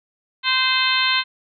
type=harmonic tone; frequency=518 Hz; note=C5; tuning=17 cents flat; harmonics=2 / 3 / 4 / 5 / 6 / 7 / 8; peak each=-24 / -24 / -24 / -24 / -24 / -24 / -24 dBFS; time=0.43-1.24 s; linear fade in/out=50 ms; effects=none